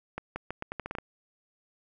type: accelerating click train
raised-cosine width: 0.5 ms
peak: -19 dBFS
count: 10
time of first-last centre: 0.18-0.985 s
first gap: 180 ms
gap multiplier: 0.81
effects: none